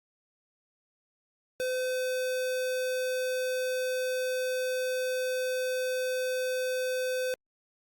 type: tone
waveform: square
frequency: 510 Hz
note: C5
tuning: 44 cents flat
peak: -29 dBFS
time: 1.6-7.34 s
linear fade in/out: 0 ms
effects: Opus 48 kbps